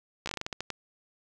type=slowing click train; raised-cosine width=0.2 ms; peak=-16 dBFS; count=11; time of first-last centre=0.26-0.703 s; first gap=14 ms; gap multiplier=1.24; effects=none